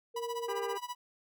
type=tone; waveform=sine; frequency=466.2 Hz; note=A#4; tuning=in tune; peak=-36 dBFS; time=0.14-0.76 s; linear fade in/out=20 ms
type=tone with tremolo; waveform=45% pulse; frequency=982 Hz; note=B5; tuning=10 cents flat; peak=-35 dBFS; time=0.16-0.95 s; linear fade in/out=5 ms; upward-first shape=sine; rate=15 Hz; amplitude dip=90%
type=harmonic tone; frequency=399.7 Hz; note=G4; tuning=34 cents sharp; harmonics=1 / 2 / 3 / 4 / 5 / 6 / 7; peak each=-38 / -43 / -44 / -48 / -50 / -59 / -57 dBFS; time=0.48-0.78 s; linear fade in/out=10 ms
effects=none